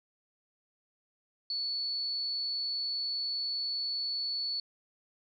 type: tone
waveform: sine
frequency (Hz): 4435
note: C#8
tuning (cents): 0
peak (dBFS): -31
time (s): 1.5-4.6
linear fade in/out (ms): 2
effects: none